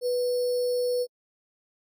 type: tone with sample-and-hold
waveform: sine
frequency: 493 Hz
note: B4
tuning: 3 cents flat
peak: -23 dBFS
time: 0.01-1.07 s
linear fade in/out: 50 ms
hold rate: 4900 Hz
effects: AAC 64 kbps